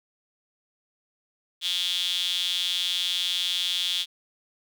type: tone with high-pass filter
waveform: sawtooth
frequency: 180 Hz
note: F#3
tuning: 47 cents flat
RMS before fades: -27 dBFS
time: 1.61-4.06 s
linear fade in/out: 50 ms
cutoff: 3400 Hz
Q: 8.9
effects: none